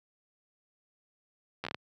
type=slowing click train; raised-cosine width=0.3 ms; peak=-19 dBFS; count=6; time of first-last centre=1.64-1.745 s; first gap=11 ms; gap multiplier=1.33; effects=high-pass 100 Hz 12 dB/octave